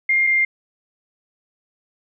sine tone pair in turn, 2117 / 2108 Hz, C7 / C7, +20 / +12 cents, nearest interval unison, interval 8 cents, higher first, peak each -14 dBFS, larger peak neither, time 0.09-0.27 / 0.27-0.45 s, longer neither, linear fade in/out 5 ms, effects none

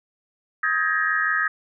sine tone cluster, 1263 / 1602 / 1688 / 1878 Hz, D#6 / G6 / G#6 / A#6, +26 / +37 / +28 / +12 cents, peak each -25 dBFS, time 0.63-1.48 s, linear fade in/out 5 ms, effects none

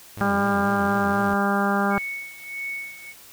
sawtooth tone with vibrato, 98 Hz, G2, in tune, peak -29 dBFS, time 0.17-1.34 s, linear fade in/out 0 ms, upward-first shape sine, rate 4.1 Hz, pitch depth 220 cents each way
harmonic tone, 200 Hz, G3, 35 cents sharp, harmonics 1 / 2 / 3 / 4 / 5 / 6 / 7 / 8, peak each -23 / -29 / -30 / -26 / -32 / -28 / -28 / -31 dBFS, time 0.21-1.98 s, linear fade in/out 0 ms
sine tone with tremolo, 2217 Hz, C#7, in tune, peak -27 dBFS, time 1.9-3.14 s, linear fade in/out 50 ms, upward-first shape sine, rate 1.6 Hz, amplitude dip 80%
effects white hiss -47 dBFS RMS until 3.32 s

